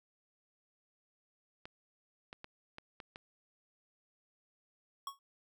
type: clicks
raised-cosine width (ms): 0.3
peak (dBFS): -30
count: 6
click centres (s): 1.655 / 2.329 / 2.444 / 2.784 / 3.002 / 3.159
type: tone with exponential decay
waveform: square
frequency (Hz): 1106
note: C#6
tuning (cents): -4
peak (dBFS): -36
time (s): 5.07-5.19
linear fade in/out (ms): 2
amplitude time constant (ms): 24
effects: none